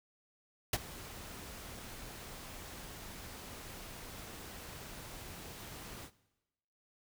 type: noise with ADSR envelope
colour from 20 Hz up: pink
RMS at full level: -28 dBFS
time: 0.73-6.11 s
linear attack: 4 ms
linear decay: 36 ms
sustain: -20 dB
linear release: 71 ms
effects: noise-tail reverb RT60 1.0 s tail -19 dB re dry